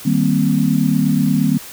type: chord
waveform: sine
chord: C minor seventh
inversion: first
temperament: equal with one note detuned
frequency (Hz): 155.56 / 194.98 / 233.1 / 261.6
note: Eb3 / G3 / Bb3 / C4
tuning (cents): 0 / -9 / 0 / 0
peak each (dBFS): -18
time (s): 0.05-1.58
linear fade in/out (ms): 10
effects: white hiss -35 dBFS RMS until 1.72 s